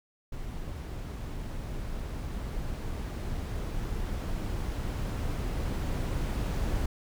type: noise with level ramp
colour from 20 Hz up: brown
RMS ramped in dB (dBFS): -38 to -29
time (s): 0.32-6.86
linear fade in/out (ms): 5
effects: none